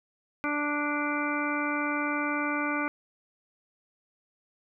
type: harmonic tone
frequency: 293.7 Hz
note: D4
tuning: in tune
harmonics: 1 / 2 / 3 / 4 / 5 / 7 / 8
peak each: -31 / -37 / -37 / -34 / -33 / -37 / -36 dBFS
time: 0.44-2.88 s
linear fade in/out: 0 ms
effects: none